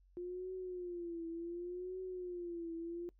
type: tone with vibrato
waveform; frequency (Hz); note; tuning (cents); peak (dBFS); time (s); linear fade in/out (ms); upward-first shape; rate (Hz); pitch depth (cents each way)
sine; 351.5; F4; +11; -40; 0.17-3.09; 0; triangle; 0.68; 110
effects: noise-tail reverb RT60 0.1 s tail -23 dB re dry + added 46 Hz sine -64 dBFS peak until 3.19 s